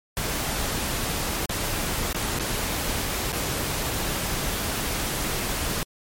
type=noise with dropouts; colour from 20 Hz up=pink; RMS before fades=-27 dBFS; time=0.17-5.83 s; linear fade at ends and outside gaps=0 ms; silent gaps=1.457-1.494 / 2.128-2.146 / 2.388-2.396 / 3.321-3.328 s; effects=MP3 64 kbps